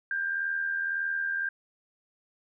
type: tone with amplitude modulation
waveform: sine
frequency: 1591 Hz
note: G6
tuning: 25 cents sharp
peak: -25 dBFS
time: 0.11-1.49 s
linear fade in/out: 2 ms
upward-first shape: sine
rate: 81.8 Hz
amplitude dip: 50%
effects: none